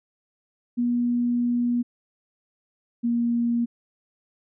sine tone pair in turn, 241.2 / 236.2 Hz, B3 / A#3, -41 / +23 cents, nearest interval unison, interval 36 cents, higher first, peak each -20 dBFS, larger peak neither, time 0.77-1.83 / 3.03-3.66 s, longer first, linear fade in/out 20 ms, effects none

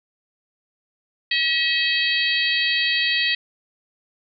harmonic tone, 642 Hz, E5, 46 cents flat, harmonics 3 / 4 / 5 / 6 / 7, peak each -23 / -24 / -25 / -26 / -26 dBFS, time 1.31-3.35 s, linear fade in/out 5 ms, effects none

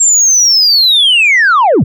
sine linear sweep, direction down, 7500 to 81.5 Hz, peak -3 dBFS, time 0-1.84 s, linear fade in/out 10 ms, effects tanh soft clip ceiling -3 dBFS

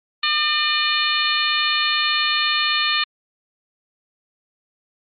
harmonic tone with a mistuned harmonic, 603 Hz, D5, 46 cents sharp, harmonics 2 / 3 / 4 / 5 / 6 / 7, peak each -24 / -24 / -24 / -24 / -24 / -24 dBFS, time 0.23-3.04 s, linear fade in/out 5 ms, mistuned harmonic 5, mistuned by -28 cents, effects MP3 32 kbps

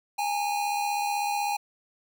square tone pair together, 821 / 897 Hz, G#5 / A5, -20 / +33 cents, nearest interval major second, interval 153 cents, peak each -27 / -35 dBFS, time 0.18-1.57 s, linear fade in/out 10 ms, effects none

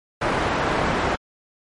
white low-pass noise, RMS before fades -22 dBFS, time 0.21-1.16 s, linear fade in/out 10 ms, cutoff 1200 Hz, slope 12 dB/octave, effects MP3 48 kbps

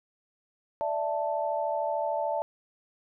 sine chord, D suspended second, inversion none, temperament just, 587.3 / 660.7 / 881 Hz, D5 / E5 / A5, 0 / +4 / +2 cents, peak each -31 dBFS, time 0.81-2.42 s, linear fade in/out 0 ms, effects none

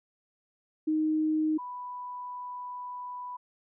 sine tone pair in turn, 311.1 / 989.4 Hz, D#4 / B5, 0 / +3 cents, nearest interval octave + minor sixth, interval 2003 cents, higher second, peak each -24 / -36 dBFS, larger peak first, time 0.87-1.58 / 1.58-3.37 s, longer second, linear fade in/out 10 ms, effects none

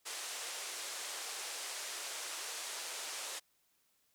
white band-pass noise, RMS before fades -43 dBFS, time 0.05-3.4 s, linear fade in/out 20 ms, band 410 to 9300 Hz, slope 24 dB/octave, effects white hiss -75 dBFS RMS until 4.14 s

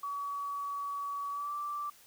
sine tone with pitch glide, 1135 to 1169.6 Hz, C#6 to D6, +41 to -7 cents, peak -34 dBFS, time 0.03-1.9 s, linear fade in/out 5 ms, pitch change +52 cents, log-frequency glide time 1.31-1.53 s, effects white hiss -59 dBFS RMS until 2.06 s

